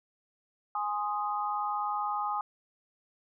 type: chord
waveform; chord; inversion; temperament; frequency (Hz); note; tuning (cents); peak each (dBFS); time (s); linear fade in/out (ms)
sine; Ab major; none; equal; 830.6 / 1046.5 / 1244.5; Ab5 / C6 / Eb6; 0 / 0 / 0; -32 / -37 / -33; 0.75-2.41; 2
effects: none